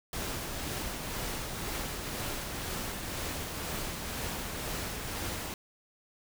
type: noise with tremolo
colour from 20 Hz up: pink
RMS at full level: -35 dBFS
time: 0.13-5.54 s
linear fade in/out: 2 ms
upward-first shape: triangle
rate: 2 Hz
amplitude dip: 35%
effects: none